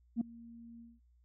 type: tone with ADSR envelope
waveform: sine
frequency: 232.5 Hz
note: A#3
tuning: 4 cents flat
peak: -25 dBFS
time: 0.16-1 s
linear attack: 50 ms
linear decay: 5 ms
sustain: -24 dB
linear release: 200 ms
effects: tanh soft clip ceiling -26 dBFS + added 60 Hz sine -64 dBFS peak until 1.24 s